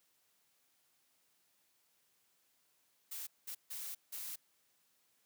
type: noise bursts at uneven times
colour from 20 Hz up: blue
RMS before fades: -44 dBFS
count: 4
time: 3.11-3.27 / 3.47-3.55 / 3.7-3.95 / 4.12-4.36 s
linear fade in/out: 10 ms
effects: white hiss -75 dBFS RMS until 5.25 s + high-pass 100 Hz 12 dB/octave